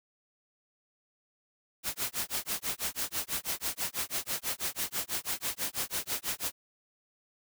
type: noise with tremolo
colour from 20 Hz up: white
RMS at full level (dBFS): -31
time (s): 1.83-6.52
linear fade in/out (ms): 50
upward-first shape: sine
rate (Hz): 6.1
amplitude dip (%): 100
effects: none